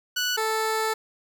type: tone pair in turn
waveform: 15% pulse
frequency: 1479 / 439.7 Hz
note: F#6 / A4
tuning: -1 / -1 cents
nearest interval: octave + major sixth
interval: 2100 cents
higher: first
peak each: -17 dBFS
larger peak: neither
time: 0.16-0.37 / 0.37-0.94 s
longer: second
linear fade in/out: 10 ms
effects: 9-bit